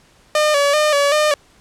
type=tone with vibrato; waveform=sawtooth; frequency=587.3 Hz; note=D5; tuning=in tune; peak=-9 dBFS; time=0.35-1.34 s; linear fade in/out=2 ms; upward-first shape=square; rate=2.6 Hz; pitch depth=55 cents each way; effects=pink hiss -52 dBFS RMS until 1.6 s + low-pass 9000 Hz 12 dB/octave